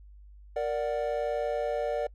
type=chord; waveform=triangle; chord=Bb augmented; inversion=none; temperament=equal with one note detuned; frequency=466.2 / 587.3 / 737.9 Hz; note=Bb4 / D5 / F#5; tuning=0 / 0 / -5 cents; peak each=-30 / -28 / -33 dBFS; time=0.56-2.07 s; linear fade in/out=5 ms; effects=noise-tail reverb RT60 0.1 s tail -26 dB re dry + added 50 Hz sine -48 dBFS peak until 2.14 s